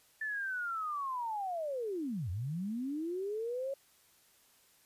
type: linear two-way sweep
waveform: sine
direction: down then up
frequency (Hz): 1771 to 82.41 to 556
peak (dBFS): -34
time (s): 0.21-3.74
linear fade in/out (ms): 5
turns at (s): 2.3
effects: white hiss -66 dBFS RMS until 4.85 s + resampled to 32000 Hz